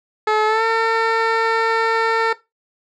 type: tone with pitch glide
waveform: 15% pulse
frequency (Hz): 430.1 to 452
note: A4 to A4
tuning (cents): -39 to +47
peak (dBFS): -8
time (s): 0.27-2.33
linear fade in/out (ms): 5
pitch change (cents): +86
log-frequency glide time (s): 0.46-0.64
effects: noise-tail reverb RT60 0.2 s tail -17 dB re dry + low-pass 3000 Hz 12 dB/octave